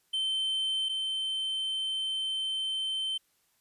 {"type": "tone pair in turn", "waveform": "triangle", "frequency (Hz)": [3093, 3093], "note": ["G7", "G7"], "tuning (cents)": [-24, -24], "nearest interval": "unison", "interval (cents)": 0, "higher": "neither", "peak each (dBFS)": [-26, -28], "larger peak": "first", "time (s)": [[0.13, 0.89], [0.89, 3.18]], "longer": "second", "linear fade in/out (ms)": 10, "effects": ["white hiss -71 dBFS RMS until 3.6 s", "resampled to 32000 Hz"]}